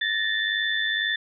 sine tone cluster, 1745 / 1847 / 3524 Hz, A6 / A#6 / A7, -15 / -16 / +2 cents, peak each -27 dBFS, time 0.01-1.16 s, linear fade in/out 5 ms, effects none

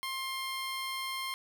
15% pulse tone, 1060 Hz, C6, 22 cents sharp, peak -28 dBFS, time 0.03-1.34 s, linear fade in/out 0 ms, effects none

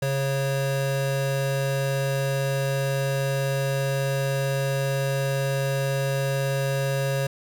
square tone pair together, 137.22 / 547 Hz, C#3 / C#5, -17 / -23 cents, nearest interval 2 octaves, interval 2394 cents, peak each -25 / -28 dBFS, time 0.02-7.27 s, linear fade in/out 5 ms, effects none

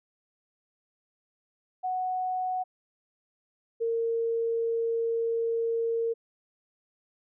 sine tone pair in turn, 740 / 459.4 Hz, F#5 / A#4, 0 / -25 cents, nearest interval minor sixth, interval 825 cents, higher first, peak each -27 / -25 dBFS, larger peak second, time 1.83-2.64 / 3.8-6.14 s, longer second, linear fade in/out 20 ms, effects none

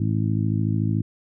harmonic tone, 53.7 Hz, A1, 41 cents flat, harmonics 2 / 3 / 4 / 5 / 6, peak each -22 / -26 / -28 / -30 / -32 dBFS, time 0-1.02 s, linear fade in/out 5 ms, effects none

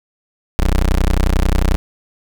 25% pulse tone, 31.21 Hz, B0, 19 cents sharp, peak -8 dBFS, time 0.59-1.76 s, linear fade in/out 0 ms, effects none

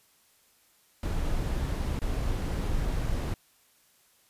brown noise with dropouts, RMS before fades -29 dBFS, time 1.03-3.34 s, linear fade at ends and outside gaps 2 ms, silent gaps 1.992-2.017 s, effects white hiss -64 dBFS RMS until 4.29 s + resampled to 32000 Hz

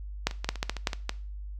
clicks, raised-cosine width 0.2 ms, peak -6 / -21 / -15 / -8 / -21 / -10 / -10 / -18 / -7 / -14 / -11 dBFS, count 11, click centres 0.27 / 0.311 / 0.445 / 0.49 / 0.557 / 0.629 / 0.696 / 0.767 / 0.872 / 0.932 / 1.094 s, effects noise-tail reverb RT60 0.4 s tail -19 dB re dry + added 50 Hz sine -36 dBFS peak until 1.59 s

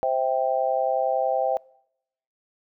sine chord, C major, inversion none, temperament just, 523.3 / 654.1 / 784.9 Hz, C5 / E5 / G5, 0 / -14 / +2 cents, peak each -25 dBFS, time 0.03-1.57 s, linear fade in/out 0 ms, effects noise-tail reverb RT60 0.8 s tail -25 dB re dry

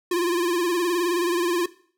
square tone with vibrato, 349.2 Hz, F4, in tune, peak -21 dBFS, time 0.11-1.66 s, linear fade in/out 5 ms, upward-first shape sine, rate 19 Hz, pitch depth 67 cents each way, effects noise-tail reverb RT60 0.5 s tail -18 dB re dry

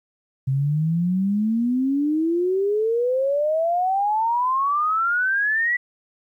sine exponential sweep, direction up, 130.81 to 1975.5 Hz, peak -18 dBFS, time 0.47-5.77 s, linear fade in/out 10 ms, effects 10-bit

